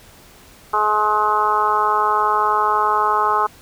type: harmonic tone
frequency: 211.8 Hz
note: G#3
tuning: 34 cents sharp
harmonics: 2 / 3 / 4 / 5 / 6 / 7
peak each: -25 / -31 / -20 / -19 / -19 / -30 dBFS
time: 0.73-3.47 s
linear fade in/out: 10 ms
effects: pink hiss -46 dBFS RMS until 3.61 s